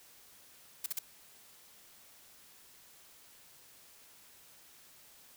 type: noise bursts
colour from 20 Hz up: blue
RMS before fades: -35 dBFS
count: 3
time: 0.84-0.99 s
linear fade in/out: 5 ms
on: 22 ms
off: 42 ms
effects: white hiss -59 dBFS RMS until 5.36 s